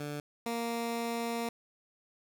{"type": "tone pair in turn", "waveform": "15% pulse", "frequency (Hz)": [146.83, 233.1], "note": ["D3", "A#3"], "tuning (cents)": [0, 0], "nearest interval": "minor sixth", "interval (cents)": 800, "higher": "second", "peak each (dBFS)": [-30, -26], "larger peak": "second", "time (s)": [[0, 0.2], [0.46, 1.49]], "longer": "second", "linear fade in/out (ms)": 2, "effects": []}